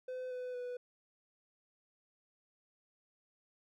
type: tone with pitch steps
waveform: triangle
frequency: 509 / 501.1 / 493.4 Hz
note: C5 / B4 / B4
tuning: -48 / +25 / -2 cents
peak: -37 dBFS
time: 0.08-0.77 s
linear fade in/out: 5 ms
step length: 230 ms
effects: none